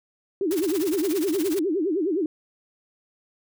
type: tone with vibrato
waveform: sine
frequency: 349.2 Hz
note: F4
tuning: in tune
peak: -21 dBFS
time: 0.41-2.26 s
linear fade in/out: 2 ms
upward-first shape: sine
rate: 9.7 Hz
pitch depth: 270 cents each way
type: noise with tremolo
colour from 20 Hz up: white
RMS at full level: -32 dBFS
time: 0.51-1.59 s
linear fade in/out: 0 ms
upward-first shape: triangle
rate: 17 Hz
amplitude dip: 90%
effects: none